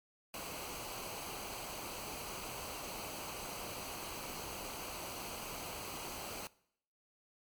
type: noise with comb filter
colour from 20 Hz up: pink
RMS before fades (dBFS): -44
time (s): 0.34-6.47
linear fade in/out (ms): 0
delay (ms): 0.56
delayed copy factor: -0.6
effects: noise-tail reverb RT60 0.7 s tail -22 dB re dry + MP3 96 kbps